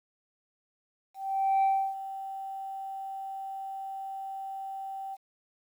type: tone with ADSR envelope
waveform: sine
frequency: 777 Hz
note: G5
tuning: 16 cents flat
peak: -19 dBFS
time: 1.14-5.17 s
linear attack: 490 ms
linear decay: 310 ms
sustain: -16 dB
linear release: 35 ms
effects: tanh soft clip ceiling -20 dBFS + 10-bit